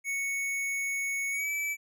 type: tone with pitch glide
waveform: square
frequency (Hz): 2217 to 2306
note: C#7 to D7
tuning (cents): 0 to -32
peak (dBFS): -30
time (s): 0.04-1.77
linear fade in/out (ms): 50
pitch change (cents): +68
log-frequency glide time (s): 1.31-1.5
effects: none